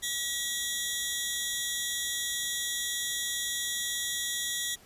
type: tone cluster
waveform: 15% pulse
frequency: 1930 / 3287 / 3557 Hz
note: B6 / G#7 / A7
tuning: -40 / -19 / +18 cents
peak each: -28 dBFS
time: 0.02-4.76 s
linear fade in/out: 20 ms
effects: pink hiss -56 dBFS RMS until 4.85 s + resampled to 32000 Hz